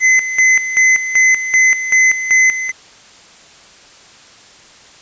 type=tone with tremolo; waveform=square; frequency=2041 Hz; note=C7; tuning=44 cents flat; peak=-8 dBFS; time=0-2.72 s; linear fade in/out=50 ms; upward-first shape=square; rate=2.6 Hz; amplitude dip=70%; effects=white hiss -42 dBFS RMS until 5.01 s + resampled to 16000 Hz